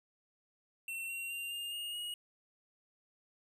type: tone with pitch steps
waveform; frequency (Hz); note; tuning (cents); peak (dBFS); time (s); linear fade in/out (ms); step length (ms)
square; 2709 / 2744 / 2779 / 2814 / 2850 / 2887; E7 / F7 / F7 / F7 / F7 / F#7; +47 / -31 / -9 / +12 / +34 / -43; -39; 0.88-2.14; 2; 210
effects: none